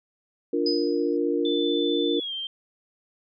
sine chord, Bb major, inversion first, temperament equal, 293.7 / 349.2 / 466.2 Hz, D4 / F4 / Bb4, 0 / 0 / 0 cents, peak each -26 dBFS, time 0.53-2.2 s, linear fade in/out 5 ms
sine tone with exponential decay, 5000 Hz, D#8, 8 cents sharp, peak -23 dBFS, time 0.66-1.17 s, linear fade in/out 5 ms, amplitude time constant 110 ms
sine tone with pitch glide, 3520 to 3154 Hz, A7 to G7, 0 to +10 cents, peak -29 dBFS, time 1.45-2.47 s, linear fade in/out 2 ms, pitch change -190 cents, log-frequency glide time 2.15-2.33 s
effects none

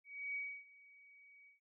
sine tone with ADSR envelope, 2262 Hz, C#7, 34 cents sharp, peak -38 dBFS, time 0.04-1.6 s, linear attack 310 ms, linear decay 290 ms, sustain -22 dB, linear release 130 ms, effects noise-tail reverb RT60 0.2 s tail -23 dB re dry

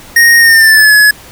square tone with pitch glide, 1862 to 1697.6 Hz, A#6 to G#6, -2 to +38 cents, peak -3 dBFS, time 0.16-1.11 s, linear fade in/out 5 ms, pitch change -160 cents, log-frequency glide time 0.39-0.94 s, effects pink hiss -34 dBFS RMS until 1.31 s

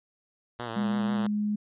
5% pulse tone with vibrato, 117.1 Hz, A#2, 8 cents sharp, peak -22 dBFS, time 0.59-1.27 s, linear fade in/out 5 ms, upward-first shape sine, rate 6.1 Hz, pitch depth 68 cents each way
sine tone with pitch glide, 207.7 to 209.1 Hz, G#3 to G#3, 0 to +12 cents, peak -25 dBFS, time 0.76-1.56 s, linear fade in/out 10 ms, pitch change +12 cents, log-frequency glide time 1.03-1.39 s
effects resampled to 8000 Hz

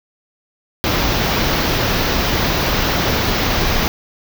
pink band-stop noise, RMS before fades -17 dBFS, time 0.84-3.88 s, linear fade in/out 0 ms, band 6000 to 14000 Hz, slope 48 dB/octave, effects none

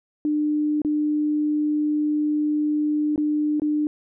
sine tone with dropouts, 300 Hz, D4, 37 cents sharp, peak -19 dBFS, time 0.25-3.87 s, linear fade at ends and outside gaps 1 ms, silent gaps 0.818-0.848 / 3.16-3.178 / 3.598-3.619 s, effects none

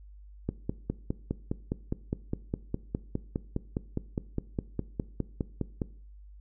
click train, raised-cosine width 3 ms, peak -16 dBFS, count 27, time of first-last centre 0.49-5.818 s, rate 4.88 Hz, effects noise-tail reverb RT60 0.5 s tail -19 dB re dry + added 50 Hz sine -47 dBFS peak until 6.4 s

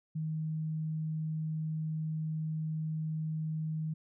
sine tone, 157.1 Hz, D#3, 17 cents sharp, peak -32 dBFS, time 0.15-3.94 s, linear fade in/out 10 ms, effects none

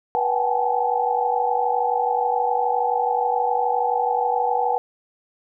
sine tone cluster, 486.8 / 745 / 772 / 824 / 871 Hz, B4 / F#5 / G5 / G#5 / A5, -25 / +12 / -27 / -14 / -18 cents, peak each -25 dBFS, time 0.15-4.78 s, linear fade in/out 0 ms, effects none

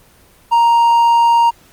triangle tone, 934 Hz, A#5, 3 cents sharp, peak -6 dBFS, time 0.51-1.51 s, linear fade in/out 20 ms, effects pink hiss -48 dBFS RMS until 1.72 s + Opus 24 kbps

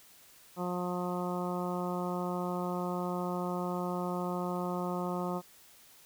harmonic tone, 178.6 Hz, F3, 39 cents sharp, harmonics 1 / 2 / 3 / 4 / 5 / 6 / 7, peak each -35 / -38 / -40 / -41 / -42 / -43 / -43 dBFS, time 0.56-5.42 s, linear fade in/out 50 ms, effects white hiss -58 dBFS RMS until 6.05 s

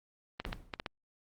clicks, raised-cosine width 0.3 ms, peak -20 dBFS, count 6, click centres 0.4 / 0.451 / 0.529 / 0.738 / 0.799 / 0.862 s
brown noise with exponential decay, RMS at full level -36 dBFS, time 0.46-0.85 s, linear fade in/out 2 ms, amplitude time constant 83 ms
effects Opus 32 kbps

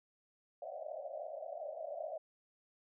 pink band-pass noise, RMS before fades -44 dBFS, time 0.62-2.18 s, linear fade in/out 5 ms, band 560 to 710 Hz, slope 96 dB/octave, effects none

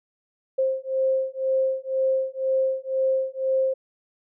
sine beating tone pair, 527 / 529 Hz, C5 / C5, +12 / +19 cents, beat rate 2 Hz, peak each -24 dBFS, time 0.58-3.74 s, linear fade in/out 10 ms, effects none

